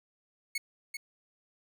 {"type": "tone with echo", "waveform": "sawtooth", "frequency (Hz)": 2200, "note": "C#7", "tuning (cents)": -14, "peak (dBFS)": -27, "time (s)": [0.55, 0.58], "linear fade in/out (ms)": 5, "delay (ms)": 390, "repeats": 1, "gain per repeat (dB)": -6, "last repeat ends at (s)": 0.97, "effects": []}